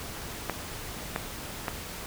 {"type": "clicks", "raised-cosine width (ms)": 0.5, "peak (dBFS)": -13, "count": 3, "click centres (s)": [0.497, 1.161, 1.682], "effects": ["pink hiss -39 dBFS RMS until 2.06 s"]}